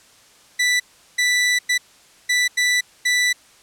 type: tone bursts at uneven times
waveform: sawtooth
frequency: 1975.5 Hz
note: B6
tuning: in tune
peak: -12 dBFS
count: 6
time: 0.59-0.8 / 1.18-1.59 / 1.69-1.78 / 2.29-2.48 / 2.57-2.81 / 3.05-3.33 s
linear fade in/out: 10 ms
effects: white hiss -51 dBFS RMS until 3.62 s + low-pass 9000 Hz 12 dB/octave